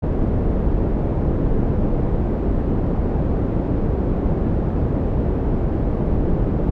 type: low-pass noise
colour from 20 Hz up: pink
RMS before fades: -19 dBFS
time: 0.02-6.71 s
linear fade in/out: 20 ms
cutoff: 430 Hz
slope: 12 dB/octave
effects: none